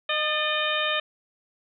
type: harmonic tone with a mistuned harmonic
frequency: 612 Hz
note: D#5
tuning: 29 cents flat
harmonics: 1 / 2 / 3 / 4 / 5 / 6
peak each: -30 / -30 / -30 / -30 / -30 / -30 dBFS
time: 0.09-1 s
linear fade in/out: 5 ms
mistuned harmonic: 3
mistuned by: -53 cents
effects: none